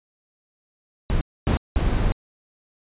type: noise bursts at uneven times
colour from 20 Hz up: brown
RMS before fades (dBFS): -20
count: 3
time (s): 1.1-1.21 / 1.47-1.57 / 1.76-2.12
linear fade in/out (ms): 0
effects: resampled to 8000 Hz